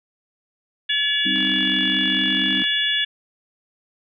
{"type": "harmonic tone", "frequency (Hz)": 571, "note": "D5", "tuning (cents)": -49, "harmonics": [3, 4, 5, 6], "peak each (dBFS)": [-24, -31, -24, -21], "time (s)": [0.89, 3.05], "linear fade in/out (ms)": 10}
{"type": "chord", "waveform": "sine", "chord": "C minor", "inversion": "second", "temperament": "equal", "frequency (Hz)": [196, 261.6, 311.1], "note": ["G3", "C4", "Eb4"], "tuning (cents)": [0, 0, 0], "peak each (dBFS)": -28, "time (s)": [1.25, 2.63], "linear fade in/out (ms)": 10}
{"type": "click train", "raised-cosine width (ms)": 0.3, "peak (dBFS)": -19, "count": 58, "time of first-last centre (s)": [1.36, 2.641], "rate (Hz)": 44.5}
{"effects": []}